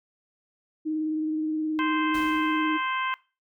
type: tone with vibrato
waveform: sine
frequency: 311.1 Hz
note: D#4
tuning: in tune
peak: -25 dBFS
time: 0.85-2.78 s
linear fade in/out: 20 ms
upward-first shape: sine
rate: 19 Hz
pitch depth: 22 cents each way
type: harmonic tone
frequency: 521 Hz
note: C5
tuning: 7 cents flat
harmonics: 2 / 3 / 4 / 5 / 6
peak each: -28 / -32 / -34 / -36 / -38 dBFS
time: 1.79-3.14 s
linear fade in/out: 0 ms
type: noise with exponential decay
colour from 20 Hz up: pink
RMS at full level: -39 dBFS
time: 2.14-2.93 s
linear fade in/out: 5 ms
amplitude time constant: 170 ms
effects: noise-tail reverb RT60 0.3 s tail -20 dB re dry